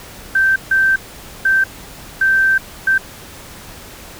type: tone bursts at uneven times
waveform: sine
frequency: 1560 Hz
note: G6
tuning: 9 cents flat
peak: -10 dBFS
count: 5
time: 0.35-0.56 / 0.71-0.96 / 1.45-1.64 / 2.21-2.58 / 2.87-2.98 s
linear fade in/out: 5 ms
effects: pink hiss -36 dBFS RMS until 4.19 s